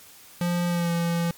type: tone with pitch glide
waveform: square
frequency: 174.61 to 169.93 Hz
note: F3 to F3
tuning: 0 to -47 cents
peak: -23 dBFS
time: 0.41-1.31 s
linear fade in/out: 2 ms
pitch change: -47 cents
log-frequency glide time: 0.68-0.91 s
effects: white hiss -49 dBFS RMS until 1.37 s + MP3 96 kbps